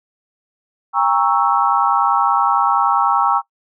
sine chord, G diminished seventh, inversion none, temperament equal with one note detuned, 801.9 / 932.3 / 1108.7 / 1318.5 Hz, G5 / Bb5 / Db6 / Fb6, +39 / 0 / 0 / 0 cents, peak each -18 dBFS, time 0.93-3.42 s, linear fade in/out 50 ms, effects noise-tail reverb RT60 0.1 s tail -21 dB re dry

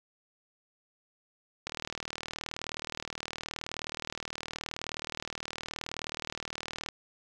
click train, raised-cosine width 0.2 ms, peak -18 dBFS, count 205, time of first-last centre 1.67-6.887 s, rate 39.1 Hz, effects none

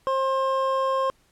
triangle tone pair together, 532 / 1064 Hz, C5 / C6, +29 / +29 cents, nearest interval octave, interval 1200 cents, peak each -22 dBFS, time 0.07-1.1 s, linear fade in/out 0 ms, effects pink hiss -63 dBFS RMS until 1.31 s + low-pass 12000 Hz 12 dB/octave

